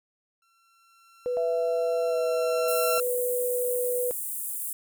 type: tone with exponential growth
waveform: sawtooth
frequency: 1356 Hz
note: E6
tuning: 49 cents sharp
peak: -22 dBFS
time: 0.42-3 s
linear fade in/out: 2 ms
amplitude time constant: 560 ms
type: tone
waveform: sine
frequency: 493.9 Hz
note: B4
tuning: in tune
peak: -25 dBFS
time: 1.26-4.11 s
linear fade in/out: 0 ms
type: tone with pitch glide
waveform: sine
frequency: 665 to 645.7 Hz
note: E5 to E5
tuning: +15 to -36 cents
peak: -27 dBFS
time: 1.37-2.98 s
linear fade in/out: 0 ms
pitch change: -51 cents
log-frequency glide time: 2.09-2.15 s
type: high-pass noise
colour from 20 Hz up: pink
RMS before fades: -33 dBFS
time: 2.68-4.73 s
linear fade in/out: 2 ms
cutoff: 8500 Hz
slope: 48 dB/octave
effects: none